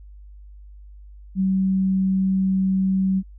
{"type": "tone", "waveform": "sine", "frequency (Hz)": 190.3, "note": "F#3", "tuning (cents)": 49, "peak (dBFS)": -17, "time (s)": [1.35, 3.23], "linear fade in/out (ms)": 50, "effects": ["added 50 Hz sine -40 dBFS peak until 3.38 s"]}